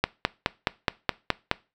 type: click train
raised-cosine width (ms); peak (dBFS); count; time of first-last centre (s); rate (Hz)
0.3; -4; 8; 0.04-1.514; 4.75
effects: noise-tail reverb RT60 0.3 s tail -21 dB re dry